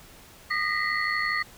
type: tone cluster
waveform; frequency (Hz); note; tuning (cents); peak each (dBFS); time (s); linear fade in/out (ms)
sine; 1221 / 1868 / 1973 / 2045 / 4368; D#6 / A#6 / B6 / C7 / C#8; -33 / +3 / -2 / -40 / -26; -30 / -30 / -29 / -32 / -35; 0.5-1.43; 10
effects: pink hiss -50 dBFS RMS until 1.57 s